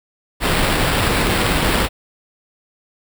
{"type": "noise with sample-and-hold", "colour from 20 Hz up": "pink", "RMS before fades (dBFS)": -17, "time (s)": [0.4, 1.89], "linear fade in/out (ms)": 50, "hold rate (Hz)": 6300, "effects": []}